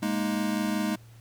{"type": "chord", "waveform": "square", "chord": "Ab suspended second", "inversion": "none", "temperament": "equal", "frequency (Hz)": [207.7, 233.1, 311.1], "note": ["Ab3", "Bb3", "Eb4"], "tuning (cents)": [0, 0, 0], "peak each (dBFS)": [-29, -33, -32], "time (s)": [0.02, 0.96], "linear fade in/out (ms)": 10, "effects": ["added 115 Hz sine -48 dBFS peak until 1.2 s", "pink hiss -59 dBFS RMS until 1.2 s"]}